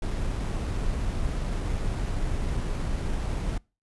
brown noise with sample-and-hold, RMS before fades -28 dBFS, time 0.02-3.58 s, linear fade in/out 5 ms, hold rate 8820 Hz, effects noise-tail reverb RT60 0.3 s tail -26 dB re dry + resampled to 24000 Hz

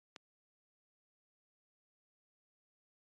click, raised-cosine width 0.2 ms, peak -30 dBFS, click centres 0.162 s, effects high-pass 200 Hz 12 dB/octave + AAC 32 kbps

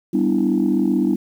sine chord, E minor seventh, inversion first, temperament equal, 196 / 246.9 / 293.7 / 329.6 Hz, G3 / B3 / D4 / E4, 0 / 0 / 0 / 0 cents, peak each -20 dBFS, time 0.13-1.16 s, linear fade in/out 10 ms, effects tanh soft clip ceiling -8 dBFS + 8-bit

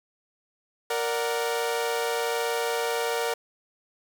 sawtooth chord, Bb augmented, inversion none, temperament equal, 466.2 / 587.3 / 740 Hz, Bb4 / D5 / F#5, 0 / 0 / 0 cents, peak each -23 / -29 / -29 dBFS, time 0.9-3.34 s, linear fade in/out 5 ms, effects 8-bit

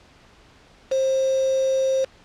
sine tone with quantisation, 530 Hz, C5, 22 cents sharp, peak -18 dBFS, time 0.91-2.05 s, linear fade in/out 10 ms, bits 5, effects pink hiss -52 dBFS RMS until 2.24 s + low-pass 5000 Hz 12 dB/octave

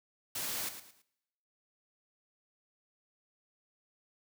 white noise with echo, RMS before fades -37 dBFS, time 0.35-0.69 s, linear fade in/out 5 ms, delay 110 ms, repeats 3, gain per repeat -10 dB, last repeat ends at 1.02 s, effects noise-tail reverb RT60 1.0 s tail -26 dB re dry + high-pass 100 Hz 12 dB/octave

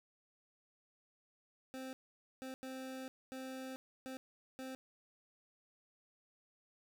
25% pulse tone bursts at uneven times, 261.6 Hz, C4, in tune, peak -40 dBFS, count 6, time 1.74-1.93 / 2.42-2.54 / 2.63-3.08 / 3.32-3.76 / 4.06-4.17 / 4.59-4.75 s, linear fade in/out 0 ms, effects none

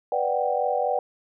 sine chord, G major seventh, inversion first, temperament equal, 493.9 / 587.3 / 740 / 784 Hz, B4 / D5 / F#5 / G5, 0 / 0 / 0 / 0 cents, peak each -27 dBFS, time 0.12-0.99 s, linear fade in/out 2 ms, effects none

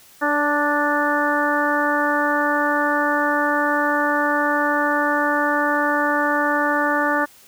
harmonic tone with a mistuned harmonic, 293.5 Hz, D4, 1 cent flat, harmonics 1 / 2 / 3 / 4 / 5 / 6, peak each -24 / -24 / -24 / -24 / -24 / -24 dBFS, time 0.21-7.26 s, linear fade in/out 20 ms, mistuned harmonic 2, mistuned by -16 cents, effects white hiss -49 dBFS RMS until 7.47 s

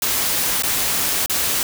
white noise with dropouts, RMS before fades -20 dBFS, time 0.02-1.63 s, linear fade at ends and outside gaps 2 ms, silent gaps 0.623-0.634 / 1.261-1.297 s, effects none

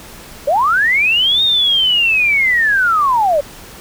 sine linear two-way sweep, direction up then down, 523 to 3729 to 549 Hz, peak -10 dBFS, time 0.47-3.41 s, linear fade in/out 10 ms, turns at 1.43 s, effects pink hiss -36 dBFS RMS until 3.8 s

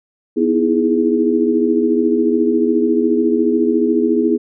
sine chord, E major seventh, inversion second, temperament equal with one note detuned, 246.9 / 315.5 / 329.6 / 415.3 Hz, B3 / D#4 / E4 / G#4, 0 / +24 / 0 / 0 cents, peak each -17 / -20 / -17 / -17 dBFS, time 0.36-4.38 s, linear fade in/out 20 ms, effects none

